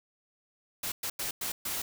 white noise bursts at uneven times, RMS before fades -34 dBFS, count 5, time 0.83-0.92 / 1.03-1.1 / 1.19-1.31 / 1.41-1.52 / 1.65-1.82 s, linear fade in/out 5 ms, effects none

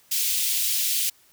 white high-pass noise, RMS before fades -24 dBFS, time 0.11-1.1 s, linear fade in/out 10 ms, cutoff 2600 Hz, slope 24 dB/octave, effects white hiss -58 dBFS RMS until 1.32 s

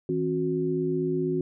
sine tone cluster, 160.3 / 268.8 / 364.6 Hz, E3 / C4 / F#4, -48 / +47 / -25 cents, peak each -30 / -30 / -26 dBFS, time 0.09-1.41 s, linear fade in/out 2 ms, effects none

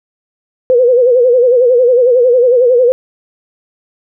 sine tone with vibrato, 493.9 Hz, B4, in tune, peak -5 dBFS, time 0.7-2.92 s, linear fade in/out 0 ms, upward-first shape sine, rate 11 Hz, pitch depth 89 cents each way, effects none

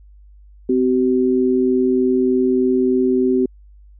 sine tone pair together, 256.7 / 380 Hz, C4 / F#4, -33 / +46 cents, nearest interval perfect fifth, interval 679 cents, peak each -16 dBFS, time 0.69-3.46 s, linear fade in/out 5 ms, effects added 50 Hz sine -42 dBFS peak until 3.99 s

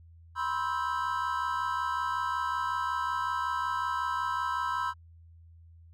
triangle chord, C major seventh, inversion third, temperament just, 981.1 / 1046.5 / 1308.1 / 1569.8 Hz, B5 / C6 / E6 / G6, -12 / 0 / -14 / +2 cents, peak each -31 / -32 / -32 / -36 dBFS, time 0.35-4.94 s, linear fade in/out 50 ms, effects added 83 Hz sine -51 dBFS peak until 5.93 s

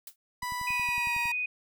blue noise with exponential decay, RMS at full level -38 dBFS, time 0.07-0.16 s, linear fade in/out 2 ms, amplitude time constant 19 ms
30% pulse tone with pitch glide, 987.8 to 950.9 Hz, B5 to A#5, 0 to +34 cents, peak -29 dBFS, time 0.42-1.32 s, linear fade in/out 5 ms, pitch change -66 cents, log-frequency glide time 0.68-1.17 s
click train, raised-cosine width 5 ms, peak -34 dBFS, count 10, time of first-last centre 0.43-1.256 s, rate 10.9 Hz
sine tone, 2489 Hz, D#7, in tune, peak -28 dBFS, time 0.67-1.46 s, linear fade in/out 5 ms
effects none

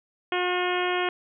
harmonic tone, 359.7 Hz, F#4, 49 cents flat, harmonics 1 / 2 / 3 / 4 / 5 / 6 / 7 / 8 / 9, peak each -27 / -30 / -32 / -33 / -34 / -35 / -35 / -36 / -37 dBFS, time 0.32-1.09 s, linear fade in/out 2 ms, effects none

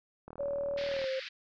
click train, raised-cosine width 1 ms, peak -31 dBFS, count 31, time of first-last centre 0.28-1.041 s, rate 39.4 Hz
sine tone with pitch glide, 565 to 527.2 Hz, C#5 to C5, +33 to +13 cents, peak -31 dBFS, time 0.39-1.2 s, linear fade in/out 10 ms, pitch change -120 cents, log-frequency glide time 0.87-1.08 s
pink band-pass noise, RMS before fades -43 dBFS, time 0.77-1.29 s, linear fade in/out 10 ms, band 1500 to 4900 Hz, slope 48 dB/octave
effects none

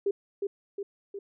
sine tone with echo, 399.7 Hz, G4, 34 cents sharp, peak -23 dBFS, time 0.06-0.11 s, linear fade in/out 5 ms, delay 360 ms, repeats 3, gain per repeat -4 dB, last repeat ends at 1.19 s, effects none

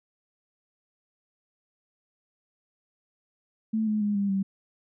sine tone with pitch steps, 220 / 213.2 / 206.7 / 200.3 / 194.19 Hz, A3 / G#3 / G#3 / G3 / G3, 0 / +46 / -8 / +38 / -16 cents, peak -23 dBFS, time 3.73-4.43 s, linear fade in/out 10 ms, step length 140 ms, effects none

